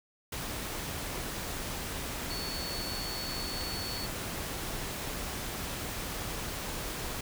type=tone in noise; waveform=sine; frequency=4435 Hz; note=C#8; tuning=in tune; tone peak=-38 dBFS; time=2.3-4.06 s; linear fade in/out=5 ms; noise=pink; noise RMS=-37 dBFS; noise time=0.32-7.21 s; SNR=-4 dB; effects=none